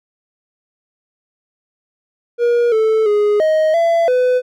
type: tone with pitch steps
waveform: triangle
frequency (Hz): 476.5 / 439.4 / 416 / 626 / 672 / 502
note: A#4 / A4 / G#4 / D#5 / E5 / B4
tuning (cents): +38 / -2 / +3 / +10 / +33 / +28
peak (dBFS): -9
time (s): 2.38-4.42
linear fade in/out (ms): 50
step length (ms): 340
effects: none